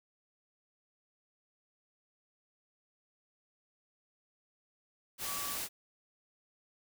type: tone in noise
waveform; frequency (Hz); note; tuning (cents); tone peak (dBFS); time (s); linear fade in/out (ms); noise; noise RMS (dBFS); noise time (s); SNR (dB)
sine; 1145; D6; -44; -43; 5.24-5.59; 50; white; -38; 5.18-5.69; -8
effects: none